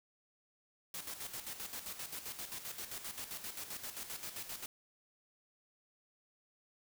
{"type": "noise with tremolo", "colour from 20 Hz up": "white", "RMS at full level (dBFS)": -43, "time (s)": [0.94, 4.66], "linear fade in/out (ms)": 2, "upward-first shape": "square", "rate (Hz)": 7.6, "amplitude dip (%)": 60, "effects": []}